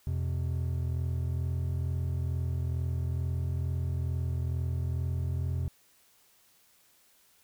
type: tone pair together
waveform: triangle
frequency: 84.76 / 127 Hz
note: E2 / B2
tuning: +49 / +49 cents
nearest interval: perfect fifth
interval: 700 cents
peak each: -28 / -31 dBFS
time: 0.07-5.68 s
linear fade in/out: 0 ms
effects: white hiss -64 dBFS RMS until 7.43 s